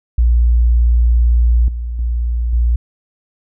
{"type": "tone with level steps", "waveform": "sine", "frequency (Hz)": 58.9, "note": "A#1", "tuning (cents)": 19, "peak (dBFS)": [-8, -19, -14, -10], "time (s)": [0.18, 2.76], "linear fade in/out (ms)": 5, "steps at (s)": [1.68, 1.99, 2.53], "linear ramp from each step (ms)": 2, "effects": []}